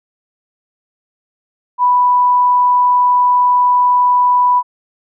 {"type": "tone", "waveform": "sine", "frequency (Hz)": 987.8, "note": "B5", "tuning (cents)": 0, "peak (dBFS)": -8, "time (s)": [1.78, 4.63], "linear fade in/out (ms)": 50, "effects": []}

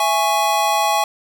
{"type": "chord", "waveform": "square", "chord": "C# minor", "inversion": "first", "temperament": "just", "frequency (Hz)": [665.2, 831.5, 1108.7], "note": ["E5", "G#5", "C#6"], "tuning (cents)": [16, 2, 0], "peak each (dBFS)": [-23, -18, -22], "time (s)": [0, 1.04], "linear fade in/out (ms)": 2, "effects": []}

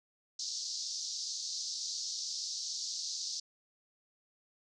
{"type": "band-pass noise", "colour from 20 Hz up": "pink", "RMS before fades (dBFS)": -39, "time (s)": [0.39, 3.4], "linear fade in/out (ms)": 5, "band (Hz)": [4300, 6400], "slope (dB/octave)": 48, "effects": []}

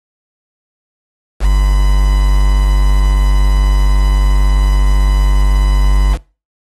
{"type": "tone with quantisation", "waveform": "triangle", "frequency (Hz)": 49, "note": "G1", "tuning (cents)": 0, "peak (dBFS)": -4, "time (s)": [1.4, 6.18], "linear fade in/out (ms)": 50, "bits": 4, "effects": ["noise-tail reverb RT60 0.3 s tail -22 dB re dry", "AAC 32 kbps"]}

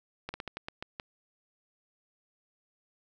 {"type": "slowing click train", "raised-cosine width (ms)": 0.3, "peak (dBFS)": -21, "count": 8, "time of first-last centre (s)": [0.29, 0.999], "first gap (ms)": 50, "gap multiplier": 1.23, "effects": []}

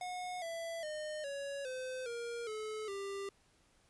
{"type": "tone with pitch steps", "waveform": "square", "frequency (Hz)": [726, 665.7, 610.5, 559.8, 513.4, 470.8, 431.7, 395.9], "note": ["F#5", "E5", "D#5", "C#5", "C5", "A#4", "A4", "G4"], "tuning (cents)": [-33, 17, -33, 17, -33, 17, -33, 17], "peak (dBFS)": -40, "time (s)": [0.01, 3.29], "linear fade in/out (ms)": 2, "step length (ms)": 410, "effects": ["pink hiss -70 dBFS RMS until 3.89 s", "resampled to 24000 Hz"]}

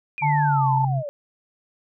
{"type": "exponential sweep", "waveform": "sine", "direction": "down", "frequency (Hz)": [2489, 554.4], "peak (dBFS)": -28, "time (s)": [0.18, 1.09], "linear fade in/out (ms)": 0}
{"type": "tone with pitch glide", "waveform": "sine", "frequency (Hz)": [146.83, 133.87], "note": ["D3", "C3"], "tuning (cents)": [0, 40], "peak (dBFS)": -20, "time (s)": [0.21, 1.03], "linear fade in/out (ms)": 50, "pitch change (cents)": -160, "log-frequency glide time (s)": [0.45, 0.66]}
{"type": "tone", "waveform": "sine", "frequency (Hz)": 880, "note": "A5", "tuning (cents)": 0, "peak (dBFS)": -19, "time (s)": [0.22, 0.85], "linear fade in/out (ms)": 5}
{"effects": []}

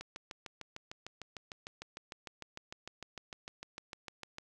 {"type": "click train", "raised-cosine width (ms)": 0.2, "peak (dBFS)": -26, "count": 30, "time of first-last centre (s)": [0.01, 4.384], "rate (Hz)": 6.63, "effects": []}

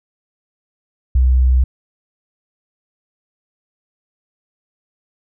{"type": "tone", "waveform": "sine", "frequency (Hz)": 63.6, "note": "C2", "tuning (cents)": -48, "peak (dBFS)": -9, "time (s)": [1.15, 1.64], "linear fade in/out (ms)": 5, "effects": []}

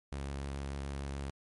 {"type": "tone with vibrato", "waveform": "sawtooth", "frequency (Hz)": 69.3, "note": "C#2", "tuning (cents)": 0, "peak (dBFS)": -33, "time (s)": [0.12, 1.3], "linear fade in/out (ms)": 0, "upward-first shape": "triangle", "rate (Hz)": 6.8, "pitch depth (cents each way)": 20, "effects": ["MP3 48 kbps"]}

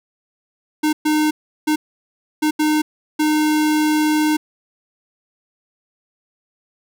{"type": "tone bursts at uneven times", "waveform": "square", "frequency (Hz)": 305.7, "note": "D#4", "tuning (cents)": -30, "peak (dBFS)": -15, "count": 6, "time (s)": [[0.83, 0.93], [1.05, 1.31], [1.67, 1.76], [2.42, 2.51], [2.59, 2.82], [3.19, 4.37]], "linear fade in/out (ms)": 10, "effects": []}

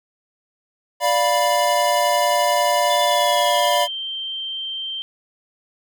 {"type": "chord", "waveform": "square", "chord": "B diminished", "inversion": "first", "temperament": "equal with one note detuned", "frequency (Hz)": [587.3, 698.5, 982.6], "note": ["D5", "F5", "B5"], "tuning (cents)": [0, 0, -9], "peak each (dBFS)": -21, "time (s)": [1, 3.88], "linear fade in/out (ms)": 50}
{"type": "tone with pitch glide", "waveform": "sine", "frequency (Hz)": [3482, 3138], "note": ["A7", "G7"], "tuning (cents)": [-19, 1], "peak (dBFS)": -25, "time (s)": [2.9, 5.02], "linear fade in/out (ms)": 0, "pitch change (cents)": -180, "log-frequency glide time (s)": [3.05, 3.81]}
{"effects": []}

